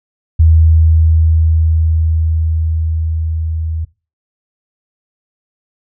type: tone with level ramp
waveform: sine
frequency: 80.3 Hz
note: E2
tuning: 45 cents flat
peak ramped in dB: -4 to -16 dBFS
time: 0.39-3.85 s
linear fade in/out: 10 ms
effects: noise-tail reverb RT60 0.3 s tail -20 dB re dry